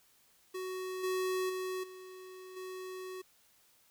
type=tone with level steps; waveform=square; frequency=372.1 Hz; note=F#4; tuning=10 cents sharp; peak=-38 / -32 / -36 / -48 / -42 dBFS; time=0.54-3.22 s; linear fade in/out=10 ms; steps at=1.03 / 1.49 / 1.83 / 2.56 s; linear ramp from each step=10 ms; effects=white hiss -67 dBFS RMS until 3.9 s